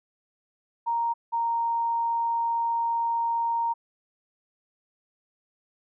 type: tone pair in turn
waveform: sine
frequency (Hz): 932.3 / 928.8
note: A#5 / A#5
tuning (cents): 0 / -7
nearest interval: unison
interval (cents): 7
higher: first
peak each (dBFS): -23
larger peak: neither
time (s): 0.86-1.14 / 1.32-3.74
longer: second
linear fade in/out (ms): 20
effects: none